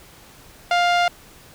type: tone with low-pass filter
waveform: sawtooth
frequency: 702 Hz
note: F5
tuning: 9 cents sharp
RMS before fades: -18 dBFS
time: 0.71-1.08 s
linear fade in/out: 2 ms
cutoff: 3900 Hz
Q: 0.89
effects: pink hiss -47 dBFS RMS until 1.54 s